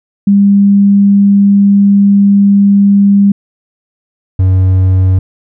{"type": "tone pair in turn", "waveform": ["sine", "triangle"], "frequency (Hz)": [200.2, 93.5], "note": ["G3", "F#2"], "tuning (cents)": [37, 19], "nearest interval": "octave + minor second", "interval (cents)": 1318, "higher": "first", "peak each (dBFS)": -3, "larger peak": "neither", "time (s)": [[0.27, 3.32], [4.39, 5.19]], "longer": "first", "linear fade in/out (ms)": 5, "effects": []}